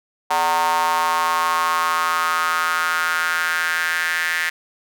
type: tone with high-pass filter sweep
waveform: square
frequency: 83.6 Hz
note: E2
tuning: 25 cents sharp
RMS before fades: -20 dBFS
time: 0.3-4.5 s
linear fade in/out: 10 ms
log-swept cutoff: 860 to 1800 Hz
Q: 4.9
effects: none